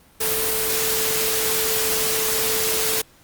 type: tone in noise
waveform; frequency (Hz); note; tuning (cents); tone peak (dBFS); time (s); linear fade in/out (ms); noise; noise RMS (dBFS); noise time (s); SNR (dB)
sine; 441.3; A4; +5; -27; 0.2-3.02; 10; white; -22; 0.2-3.02; -8
effects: pink hiss -53 dBFS RMS until 3.23 s + Opus 32 kbps